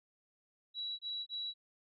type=tone bursts; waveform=sine; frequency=3908 Hz; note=B7; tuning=19 cents flat; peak=-37 dBFS; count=3; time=0.74-1.54 s; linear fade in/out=50 ms; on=250 ms; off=25 ms; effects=none